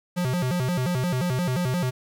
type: tone with vibrato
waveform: square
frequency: 150.6 Hz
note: D3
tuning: 44 cents sharp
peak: -23 dBFS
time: 0.16-1.91 s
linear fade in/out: 20 ms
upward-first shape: square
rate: 5.7 Hz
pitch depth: 290 cents each way
effects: 9-bit